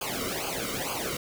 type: noise with flanger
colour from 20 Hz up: pink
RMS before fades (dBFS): -32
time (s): 0.01-1.17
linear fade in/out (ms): 5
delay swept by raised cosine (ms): 0.53 to 1.2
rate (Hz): 2.2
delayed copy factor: -0.9
effects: none